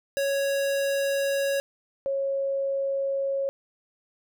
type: tone pair in turn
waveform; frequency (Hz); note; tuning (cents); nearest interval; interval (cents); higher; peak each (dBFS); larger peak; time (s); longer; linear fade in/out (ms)
square / sine; 554.4 / 548; C#5 / C#5; 0 / -20; unison; 20; first; -24; neither; 0.17-1.6 / 2.06-3.49; neither; 0
effects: none